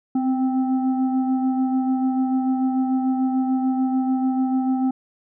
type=tone with frequency modulation; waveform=sine; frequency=259.1 Hz; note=C4; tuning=17 cents flat; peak=-18 dBFS; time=0.15-4.91 s; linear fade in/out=5 ms; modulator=525 Hz; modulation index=0.59; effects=none